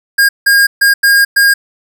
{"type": "tone bursts at uneven times", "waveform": "square", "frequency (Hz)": 1621, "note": "G#6", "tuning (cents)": -42, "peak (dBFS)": -6, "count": 5, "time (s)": [[0.18, 0.29], [0.46, 0.67], [0.81, 0.94], [1.03, 1.25], [1.36, 1.54]], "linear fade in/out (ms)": 10, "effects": []}